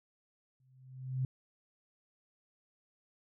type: tone with exponential growth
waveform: sine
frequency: 130 Hz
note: C3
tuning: 11 cents flat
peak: -28 dBFS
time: 0.6-1.25 s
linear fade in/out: 2 ms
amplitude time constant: 140 ms
effects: none